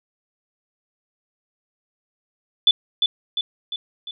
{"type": "tone with echo", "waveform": "sine", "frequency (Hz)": 3480, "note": "A7", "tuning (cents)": -20, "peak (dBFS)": -10, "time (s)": [2.67, 2.71], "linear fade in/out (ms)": 2, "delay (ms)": 350, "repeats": 4, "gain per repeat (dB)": -5, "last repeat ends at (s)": 4.11, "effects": []}